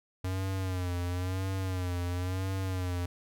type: tone with vibrato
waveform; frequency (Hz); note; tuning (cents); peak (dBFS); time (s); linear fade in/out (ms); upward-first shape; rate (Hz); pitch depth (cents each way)
square; 91.8; F#2; -13; -31; 0.24-3.06; 5; sine; 0.98; 73
effects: none